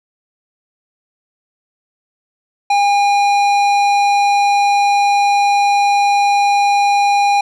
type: tone with tanh clipping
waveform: triangle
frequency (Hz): 810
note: G#5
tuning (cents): -43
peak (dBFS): -12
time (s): 2.7-7.41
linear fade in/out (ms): 5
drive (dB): 18
effects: none